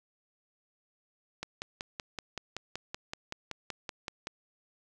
click train, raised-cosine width 0.2 ms, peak -19 dBFS, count 16, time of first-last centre 1.43-4.271 s, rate 5.28 Hz, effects none

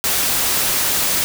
white noise, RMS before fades -18 dBFS, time 0.04-1.24 s, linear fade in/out 0 ms, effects none

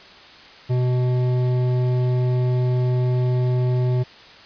sine tone with hard clipping, 125.2 Hz, B2, 24 cents sharp, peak -19 dBFS, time 0.69-4.04 s, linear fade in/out 20 ms, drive 11 dB, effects white hiss -44 dBFS RMS until 4.45 s + resampled to 11025 Hz

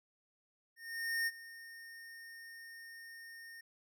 square tone with ADSR envelope, 1834 Hz, A#6, 29 cents flat, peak -32 dBFS, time 0.76-3.61 s, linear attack 510 ms, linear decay 36 ms, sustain -18 dB, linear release 6 ms, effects none

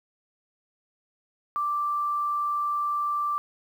sine tone with quantisation, 1174.7 Hz, D6, in tune, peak -24 dBFS, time 1.56-3.38 s, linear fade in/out 0 ms, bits 9, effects none

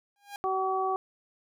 sawtooth tone with exponential growth, 810 Hz, G#5, 43 cents flat, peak -31 dBFS, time 0.16-0.36 s, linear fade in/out 1 ms, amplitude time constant 42 ms
harmonic tone, 379.5 Hz, F#4, 44 cents sharp, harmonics 1 / 2 / 3, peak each -31 / -29 / -31 dBFS, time 0.44-0.96 s, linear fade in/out 0 ms
effects none

